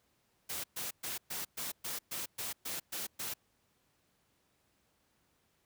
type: noise bursts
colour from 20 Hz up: white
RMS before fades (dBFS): -39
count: 11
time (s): 0.49-3.34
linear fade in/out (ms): 10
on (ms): 150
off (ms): 120
effects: pink hiss -74 dBFS RMS until 5.65 s + high-pass 60 Hz 12 dB/octave